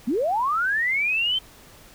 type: linear sweep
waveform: sine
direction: up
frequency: 207.7 to 3136 Hz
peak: -20 dBFS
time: 0.07-1.39 s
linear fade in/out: 10 ms
effects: pink hiss -49 dBFS RMS until 1.94 s